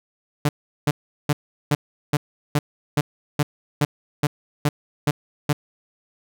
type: tone bursts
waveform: sawtooth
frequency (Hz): 146.83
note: D3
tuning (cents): 0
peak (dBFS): -12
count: 13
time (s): 0.45-5.53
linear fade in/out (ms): 5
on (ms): 40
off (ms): 380
effects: none